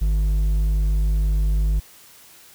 sine tone with hard clipping, 51 Hz, G#1, 31 cents flat, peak -18 dBFS, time 0.01-1.8 s, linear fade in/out 10 ms, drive 5 dB, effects white hiss -48 dBFS RMS until 2.54 s

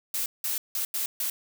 blue noise bursts at uneven times, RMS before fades -29 dBFS, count 5, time 0.14-0.26 / 0.44-0.58 / 0.75-0.85 / 0.94-1.06 / 1.2-1.3 s, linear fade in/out 2 ms, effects none

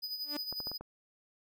square tone with tremolo, 4978 Hz, D#8, in tune, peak -35 dBFS, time 0.02-0.78 s, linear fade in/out 20 ms, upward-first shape sine, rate 11 Hz, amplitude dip 60%
sawtooth tone with exponential growth, 293.7 Hz, D4, in tune, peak -29 dBFS, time 0.23-0.37 s, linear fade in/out 5 ms, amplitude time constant 30 ms
clicks, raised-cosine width 1 ms, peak -30 dBFS, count 5, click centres 0.526 / 0.603 / 0.671 / 0.716 / 0.81 s
effects none

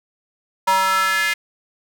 square tone with high-pass filter sweep, 190 Hz, F#3, 46 cents sharp, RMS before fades -18 dBFS, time 0.67-1.34 s, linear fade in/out 10 ms, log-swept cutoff 920 to 2000 Hz, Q 3.9, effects none

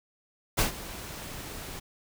pink noise with ADSR envelope, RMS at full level -23 dBFS, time 0.57-1.8 s, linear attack 21 ms, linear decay 120 ms, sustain -17 dB, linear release 14 ms, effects none

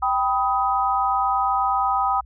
sine chord, G augmented, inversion none, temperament equal with one note detuned, 784 / 987.8 / 1257.5 Hz, G5 / B5 / D#6, 0 / 0 / +18 cents, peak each -22 / -24 / -22 dBFS, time 0.02-2.21 s, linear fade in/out 10 ms, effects added 60 Hz sine -42 dBFS peak until 2.25 s

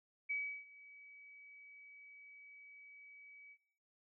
sine tone with ADSR envelope, 2278 Hz, C#7, 47 cents sharp, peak -35 dBFS, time 0.29-3.58 s, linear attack 16 ms, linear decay 340 ms, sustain -20 dB, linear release 66 ms, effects noise-tail reverb RT60 1.0 s tail -22 dB re dry

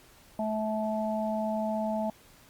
harmonic tone, 216.8 Hz, A3, 25 cents flat, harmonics 1 / 3 / 4, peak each -31 / -31 / -35 dBFS, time 0.39-2.1 s, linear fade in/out 2 ms, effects pink hiss -57 dBFS RMS until 2.49 s + Opus 48 kbps

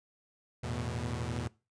sawtooth chord, E suspended fourth, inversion none, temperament equal with one note detuned, 82.41 / 110 / 121.91 Hz, E2 / A2 / B2, 0 / 0 / -22 cents, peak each -35 / -35 / -33 dBFS, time 0.63-1.48 s, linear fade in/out 10 ms, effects noise-tail reverb RT60 0.3 s tail -22 dB re dry + resampled to 22050 Hz

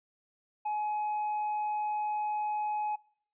triangle tone, 844 Hz, G#5, 28 cents sharp, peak -28 dBFS, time 0.65-2.96 s, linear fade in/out 10 ms, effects noise-tail reverb RT60 0.6 s tail -24 dB re dry + resampled to 8000 Hz

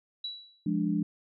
sine tone with exponential decay, 3922 Hz, B7, 13 cents flat, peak -31 dBFS, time 0.24-0.66 s, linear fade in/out 5 ms, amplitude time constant 90 ms
sine chord, D diminished, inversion first, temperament equal, 174.61 / 207.7 / 293.7 Hz, F3 / Ab3 / D4, 0 / 0 / 0 cents, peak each -30 dBFS, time 0.66-1.03 s, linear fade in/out 5 ms
effects none

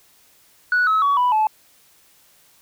sine tone with pitch steps, 1472 / 1288.9 / 1128.5 / 988.1 / 865.2 Hz, F#6 / E6 / C#6 / B5 / A5, -9 / -39 / +31 / +1 / -29 cents, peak -13 dBFS, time 0.72-1.47 s, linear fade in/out 2 ms, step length 150 ms, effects tanh soft clip ceiling -12 dBFS + white hiss -55 dBFS RMS until 2.61 s

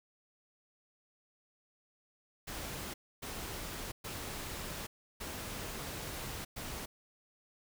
pink noise bursts at uneven times, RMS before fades -42 dBFS, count 5, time 2.47-2.94 / 3.22-3.92 / 4.04-4.87 / 5.2-6.45 / 6.56-6.86 s, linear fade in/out 10 ms, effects none

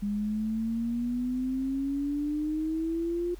sine exponential sweep, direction up, 202.6 to 353.6 Hz, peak -27 dBFS, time 0.02-3.35 s, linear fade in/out 10 ms, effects added 44 Hz sine -43 dBFS peak until 3.39 s + pink hiss -57 dBFS RMS until 3.39 s

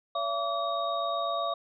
sine tone cluster, 566 / 674 / 1150 / 3737 Hz, C#5 / E5 / D6 / A#7, +36 / +38 / -37 / +4 cents, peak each -36 / -31 / -31 / -38 dBFS, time 0.15-1.54 s, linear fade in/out 5 ms, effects none

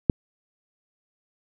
click, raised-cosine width 3 ms, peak -3 dBFS, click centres 0.098 s, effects none

